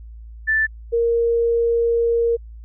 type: tone pair in turn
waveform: sine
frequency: 1761 / 466.4 Hz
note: A6 / A#4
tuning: +1 / +1 cents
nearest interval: octave + major seventh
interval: 2300 cents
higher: first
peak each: -15 dBFS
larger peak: neither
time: 0.47-0.67 / 0.92-2.37 s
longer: second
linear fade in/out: 20 ms
effects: added 56 Hz sine -35 dBFS peak until 2.64 s